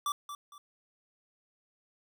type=tone with echo; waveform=square; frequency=1164 Hz; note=D6; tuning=16 cents flat; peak=-30 dBFS; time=0.06-0.12 s; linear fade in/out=2 ms; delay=230 ms; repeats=2; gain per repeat=-10 dB; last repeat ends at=0.58 s; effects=none